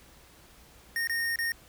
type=tone with dropouts; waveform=square; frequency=1846 Hz; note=A#6; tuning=17 cents flat; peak=-28 dBFS; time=0.96-1.52 s; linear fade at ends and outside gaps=1 ms; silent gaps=1.073-1.096 / 1.359-1.388 s; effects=added 60 Hz sine -61 dBFS peak until 1.68 s + pink hiss -56 dBFS RMS until 1.68 s